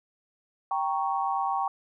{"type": "chord", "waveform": "sine", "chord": "G diminished", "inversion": "none", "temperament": "equal", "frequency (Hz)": [784, 932.3, 1108.7], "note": ["G5", "Bb5", "Db6"], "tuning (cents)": [0, 0, 0], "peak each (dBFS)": [-28, -31, -30], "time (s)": [0.71, 1.68], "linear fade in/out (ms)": 2, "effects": []}